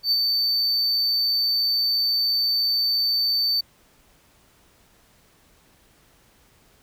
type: tone with ADSR envelope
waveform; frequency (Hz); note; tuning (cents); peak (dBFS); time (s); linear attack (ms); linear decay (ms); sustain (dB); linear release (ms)
triangle; 4557; C#8; +47; -15; 0.03-3.61; 85; 38; -3; 8
effects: pink hiss -58 dBFS RMS until 6.82 s